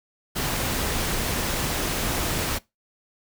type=noise; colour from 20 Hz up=pink; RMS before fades=-26 dBFS; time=0.35-2.59 s; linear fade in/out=20 ms; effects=noise-tail reverb RT60 0.2 s tail -21 dB re dry